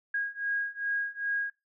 sine beating tone pair, 1637 / 1639.5 Hz, G#6 / G#6, -25 / -23 cents, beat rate 2.5 Hz, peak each -33 / -32 dBFS, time 0.14-1.5 s, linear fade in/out 5 ms, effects noise-tail reverb RT60 0.2 s tail -18 dB re dry

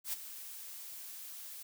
blue noise with ADSR envelope, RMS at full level -35 dBFS, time 0.04-1.63 s, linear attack 90 ms, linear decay 16 ms, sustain -12 dB, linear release 8 ms, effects none

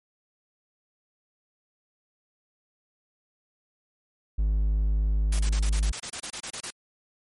triangle tone, 51.91 Hz, G#1, in tune, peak -19 dBFS, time 4.38-5.92 s, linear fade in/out 10 ms
white noise bursts, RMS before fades -34 dBFS, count 14, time 5.32-6.706 s, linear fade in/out 5 ms, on 73 ms, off 28 ms
effects MP3 48 kbps

